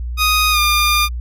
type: tone with pitch glide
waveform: 15% pulse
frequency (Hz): 1246 to 1204.3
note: D#6 to D6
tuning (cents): +2 to +43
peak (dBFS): -6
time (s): 0.17-1.09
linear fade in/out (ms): 50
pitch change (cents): -59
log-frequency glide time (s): 0.51-0.59
effects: added 60 Hz sine -21 dBFS peak until 1.2 s